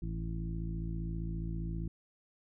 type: harmonic tone with a mistuned harmonic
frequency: 55 Hz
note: A1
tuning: in tune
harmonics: 1 / 2 / 3 / 4 / 5 / 6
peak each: -37 / -42 / -39 / -51 / -52 / -47 dBFS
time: 0.02-1.88 s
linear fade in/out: 5 ms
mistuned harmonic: 1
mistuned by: -110 cents
effects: none